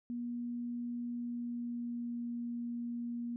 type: tone with pitch glide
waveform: sine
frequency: 240 to 237.7 Hz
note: B3 to A#3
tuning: -49 to +34 cents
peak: -36 dBFS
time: 0.1-3.36 s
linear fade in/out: 0 ms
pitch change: -17 cents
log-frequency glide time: 1.06-2.27 s
effects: none